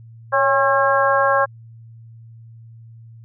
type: harmonic tone with a mistuned harmonic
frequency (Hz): 270.3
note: C#4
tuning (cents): -44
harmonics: 2 / 3 / 4 / 5 / 6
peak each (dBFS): -18 / -22 / -18 / -24 / -21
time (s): 0.32-1.46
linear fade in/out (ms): 20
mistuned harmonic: 2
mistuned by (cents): +44
effects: added 114 Hz sine -39 dBFS peak until 3.24 s